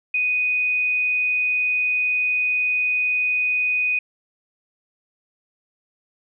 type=tone; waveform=sine; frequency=2489 Hz; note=D#7; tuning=in tune; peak=-18 dBFS; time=0.14-3.99 s; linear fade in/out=5 ms; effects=none